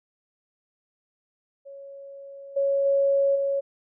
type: tone with level steps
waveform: sine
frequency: 554.4 Hz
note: C#5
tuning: in tune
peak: -39 / -20 / -18 / -22 dBFS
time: 1.65-3.61 s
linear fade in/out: 20 ms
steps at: 2.56 / 2.85 / 3.35 s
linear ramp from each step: 10 ms
effects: none